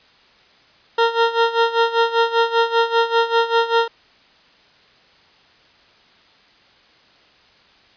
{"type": "tone with tremolo", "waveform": "20% pulse", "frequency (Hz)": 461.5, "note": "A#4", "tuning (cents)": -17, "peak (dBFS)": -7, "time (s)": [0.98, 3.88], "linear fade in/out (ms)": 5, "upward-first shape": "sine", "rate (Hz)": 5.1, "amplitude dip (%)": 80, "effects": ["white hiss -52 dBFS RMS until 7.96 s", "resampled to 11025 Hz"]}